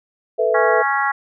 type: chord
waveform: sine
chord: A suspended second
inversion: none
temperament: just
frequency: 440 / 495 / 660 Hz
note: A4 / B4 / E5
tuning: 0 / +4 / +2 cents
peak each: -19 dBFS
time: 0.38-0.83 s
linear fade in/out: 20 ms
type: harmonic tone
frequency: 276.8 Hz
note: C#4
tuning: 2 cents flat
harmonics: 3 / 4 / 5 / 6 / 7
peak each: -21 / -22 / -23 / -24 / -24 dBFS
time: 0.54-1.12 s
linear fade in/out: 10 ms
effects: none